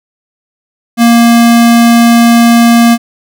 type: tone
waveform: square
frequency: 234 Hz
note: A#3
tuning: 7 cents sharp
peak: -3 dBFS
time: 0.97-2.98 s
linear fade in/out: 50 ms
effects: none